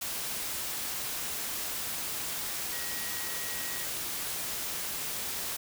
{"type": "tone in noise", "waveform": "sine", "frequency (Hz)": 1904, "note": "A#6", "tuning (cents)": 36, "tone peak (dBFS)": -43, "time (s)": [2.72, 3.85], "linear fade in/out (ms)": 10, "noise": "white", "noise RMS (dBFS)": -35, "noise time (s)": [0.01, 5.57], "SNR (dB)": -11, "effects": []}